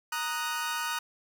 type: chord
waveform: sawtooth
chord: D# minor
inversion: second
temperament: equal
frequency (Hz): 932.3 / 1244.5 / 1480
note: A#5 / D#6 / F#6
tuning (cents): 0 / 0 / 0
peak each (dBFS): -31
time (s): 0.12-0.99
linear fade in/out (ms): 5
effects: none